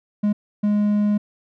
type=tone bursts at uneven times; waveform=triangle; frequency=207.7 Hz; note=G#3; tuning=in tune; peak=-14 dBFS; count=2; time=0.23-0.33 / 0.63-1.18 s; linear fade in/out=10 ms; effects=none